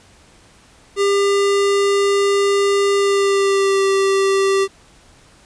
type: tone with pitch glide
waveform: square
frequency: 400 to 390.2 Hz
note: G4 to G4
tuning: +35 to -8 cents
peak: -14 dBFS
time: 0.96-4.68 s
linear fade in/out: 50 ms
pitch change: -43 cents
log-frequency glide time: 2.97-3.85 s
effects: pink hiss -49 dBFS RMS until 5.45 s + resampled to 22050 Hz